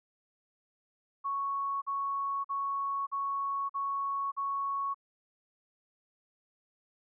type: tone bursts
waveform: sine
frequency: 1108.7 Hz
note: C#6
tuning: in tune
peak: -30 dBFS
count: 6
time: 1.24-4.945 s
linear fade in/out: 20 ms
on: 580 ms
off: 45 ms
effects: none

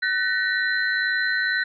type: tone cluster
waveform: sine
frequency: 1509 / 1797 / 1899 / 4049 Hz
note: F#6 / A6 / A#6 / B7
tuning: +34 / +36 / +32 / +42 cents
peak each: -23 / -28 / -26 / -31 dBFS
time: 0.02-1.64 s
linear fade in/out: 10 ms
effects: none

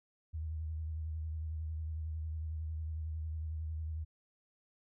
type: tone with vibrato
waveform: sine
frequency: 78.9 Hz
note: D#2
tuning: 25 cents sharp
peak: -36 dBFS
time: 0.33-4.05 s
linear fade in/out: 20 ms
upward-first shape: sine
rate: 11 Hz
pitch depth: 42 cents each way
effects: none

